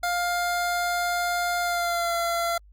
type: tone with pitch glide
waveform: 25% pulse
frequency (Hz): 703 to 682.6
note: F5 to F5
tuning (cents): +11 to -40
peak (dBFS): -20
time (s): 0.03-2.58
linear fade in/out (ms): 5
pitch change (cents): -51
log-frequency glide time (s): 1.61-2.14
effects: added 50 Hz sine -49 dBFS peak until 2.72 s + Opus 48 kbps